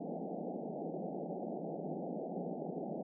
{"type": "band-pass noise", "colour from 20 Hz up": "pink", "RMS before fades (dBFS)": -41, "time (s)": [0, 3.03], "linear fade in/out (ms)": 10, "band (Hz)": [160, 790], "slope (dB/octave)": 96, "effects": []}